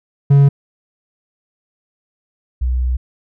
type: tone pair in turn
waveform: triangle / sine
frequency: 140.3 / 62.5 Hz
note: C#3 / B1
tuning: +21 / +21 cents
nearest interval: octave + major second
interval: 1400 cents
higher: first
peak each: -4 / -14 dBFS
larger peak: first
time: 0.3-0.49 / 2.61-2.97 s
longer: second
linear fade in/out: 10 ms
effects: none